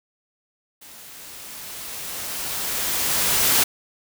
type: noise with level ramp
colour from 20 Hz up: white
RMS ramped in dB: -44 to -17 dBFS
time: 0.81-3.64 s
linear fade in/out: 10 ms
effects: none